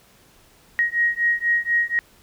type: beating tone pair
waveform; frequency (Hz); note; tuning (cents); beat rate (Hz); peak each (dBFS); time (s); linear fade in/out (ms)
sine; 1883 / 1887.1; A#6 / A#6; +17 / +21; 4.1; -21; 0.79-1.99; 0
effects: pink hiss -54 dBFS RMS until 2.22 s